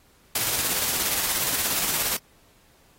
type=noise with tremolo; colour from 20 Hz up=white; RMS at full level=-24 dBFS; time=0.35-2.17 s; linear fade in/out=5 ms; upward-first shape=square; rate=17 Hz; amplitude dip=30%; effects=pink hiss -59 dBFS RMS until 2.98 s + AAC 48 kbps